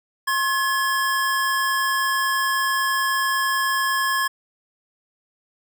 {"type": "tone pair together", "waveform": "square", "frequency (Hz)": [1070.9, 1700], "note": ["C6", "G#6"], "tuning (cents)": [40, 40], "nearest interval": "minor sixth", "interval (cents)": 800, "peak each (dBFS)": -23, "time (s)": [0.27, 4.28], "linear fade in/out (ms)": 10, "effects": []}